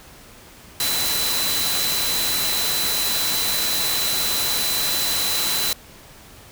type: tone in noise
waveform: sine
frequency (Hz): 4011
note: B7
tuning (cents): +26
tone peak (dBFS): -24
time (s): 0.8-5.73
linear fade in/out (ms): 2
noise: white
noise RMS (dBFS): -23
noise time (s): 0.8-5.73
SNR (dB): -4
effects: pink hiss -45 dBFS RMS until 6.51 s